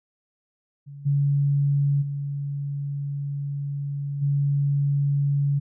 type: tone with level steps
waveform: sine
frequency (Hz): 141.7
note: C#3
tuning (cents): +38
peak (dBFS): -37 / -18 / -26 / -19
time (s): 0.86-5.6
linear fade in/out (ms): 20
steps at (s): 1.05 / 2.01 / 4.21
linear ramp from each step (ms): 20
effects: none